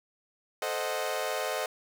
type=chord; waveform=sawtooth; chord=A diminished seventh; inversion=none; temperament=equal; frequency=440 / 523.3 / 622.3 / 740 Hz; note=A4 / C5 / Eb5 / Gb5; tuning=0 / 0 / 0 / 0 cents; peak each=-33 / -31 / -30 / -33 dBFS; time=0.62-1.66 s; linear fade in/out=2 ms; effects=9-bit